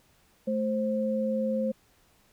sine tone pair together, 217.8 / 527 Hz, A3 / C5, -17 / +12 cents, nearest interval octave + minor third, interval 1529 cents, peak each -28 dBFS, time 0.47-1.72 s, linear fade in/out 10 ms, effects pink hiss -64 dBFS RMS until 2.32 s

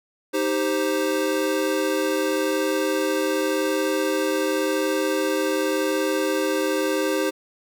square chord, C minor, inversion first, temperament equal, 311.1 / 392 / 523.3 Hz, Eb4 / G4 / C5, 0 / 0 / 0 cents, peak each -26 dBFS, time 0.33-7.31 s, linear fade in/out 20 ms, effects none

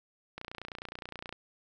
click train, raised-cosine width 0.3 ms, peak -24 dBFS, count 29, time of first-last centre 0.38-1.326 s, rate 29.6 Hz, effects none

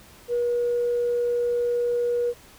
sine tone, 480.8 Hz, B4, 46 cents flat, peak -20 dBFS, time 0.28-2.34 s, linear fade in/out 50 ms, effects tanh soft clip ceiling -16 dBFS + pink hiss -50 dBFS RMS until 2.58 s

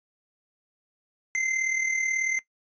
square tone with amplitude modulation, 2075 Hz, C7, 15 cents flat, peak -23 dBFS, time 1.35-2.39 s, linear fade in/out 0 ms, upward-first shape sine, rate 38.3 Hz, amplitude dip 60%, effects noise-tail reverb RT60 0.1 s tail -17 dB re dry + resampled to 16000 Hz

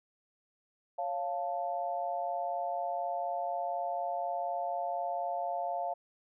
sine chord, Db augmented, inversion none, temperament equal, 554.4 / 698.5 / 880 Hz, Db5 / F5 / A5, 0 / 0 / 0 cents, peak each -39 / -33 / -39 dBFS, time 0.98-5.94 s, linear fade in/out 10 ms, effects none

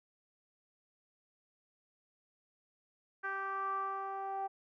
10% pulse tone with low-pass filter sweep, 390 Hz, G4, 9 cents flat, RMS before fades -38 dBFS, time 3.23-4.48 s, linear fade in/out 20 ms, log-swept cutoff 1500 to 820 Hz, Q 5.8, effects none

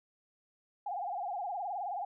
sine tone with vibrato, 760 Hz, F#5, 46 cents sharp, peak -34 dBFS, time 0.86-2.05 s, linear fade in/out 5 ms, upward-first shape sine, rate 19 Hz, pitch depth 160 cents each way, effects none

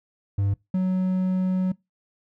triangle tone pair in turn, 99.7 / 185.62 Hz, G2 / F#3, +30 / +6 cents, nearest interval major seventh, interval 1076 cents, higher second, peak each -18 dBFS, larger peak neither, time 0.38-0.54 / 0.74-1.72 s, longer second, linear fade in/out 5 ms, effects noise-tail reverb RT60 0.2 s tail -23 dB re dry

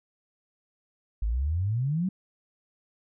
sine exponential sweep, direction up, 50 to 195 Hz, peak -24 dBFS, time 1.22-2.09 s, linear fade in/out 5 ms, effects none

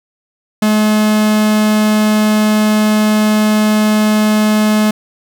45% pulse tone, 213.5 Hz, G#3, 48 cents sharp, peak -9 dBFS, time 0.62-4.91 s, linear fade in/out 5 ms, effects none

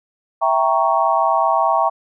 sine chord, E diminished seventh, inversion none, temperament equal, 659.3 / 784 / 932.3 / 1108.7 Hz, E5 / G5 / Bb5 / Db6, 0 / 0 / 0 / 0 cents, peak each -19 dBFS, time 0.41-1.9 s, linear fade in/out 20 ms, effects none

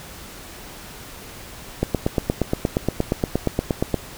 click train, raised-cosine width 2 ms, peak -5 dBFS, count 19, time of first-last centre 1.83-3.943 s, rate 8.52 Hz, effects pink hiss -39 dBFS RMS until 4.17 s

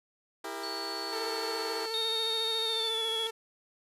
15% pulse chord, E diminished, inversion none, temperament equal with one note detuned, 329.6 / 399.8 / 466.2 Hz, E4 / G4 / Bb4, 0 / +34 / 0 cents, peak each -35 / -33 / -36 dBFS, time 0.44-1.86 s, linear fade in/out 5 ms
sine tone, 4435 Hz, C#8, in tune, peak -37 dBFS, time 0.63-2.89 s, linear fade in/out 5 ms
sawtooth tone with vibrato, 447.8 Hz, A4, 30 cents sharp, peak -31 dBFS, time 1.12-3.31 s, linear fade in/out 10 ms, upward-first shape square, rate 14 Hz, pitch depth 21 cents each way
triangle tone with pitch glide, 3700 to 3354 Hz, A#7 to G#7, -14 to +16 cents, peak -29 dBFS, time 1.94-3.27 s, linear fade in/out 0 ms, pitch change -170 cents, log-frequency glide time 2.64-3.09 s
effects resampled to 32000 Hz

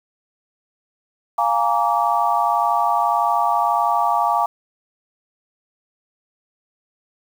sine chord, Bb dominant seventh, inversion second, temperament equal with one note detuned, 698.5 / 830.6 / 932.3 / 1153.8 Hz, F5 / Ab5 / Bb5 / D6, 0 / 0 / 0 / -31 cents, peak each -21 dBFS, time 1.38-4.46 s, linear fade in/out 5 ms, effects 7-bit

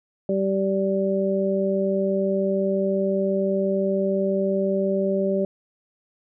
harmonic tone, 194.2 Hz, G3, 16 cents flat, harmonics 1 / 2 / 3, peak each -24 / -24 / -24 dBFS, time 0.29-5.45 s, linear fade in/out 2 ms, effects none

